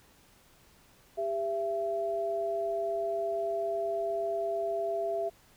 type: tone pair together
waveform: sine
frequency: 398.4 / 670 Hz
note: G4 / E5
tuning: +28 / +28 cents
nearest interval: major sixth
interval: 900 cents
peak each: -34 / -30 dBFS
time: 1.17-5.3 s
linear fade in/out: 20 ms
effects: pink hiss -61 dBFS RMS until 5.56 s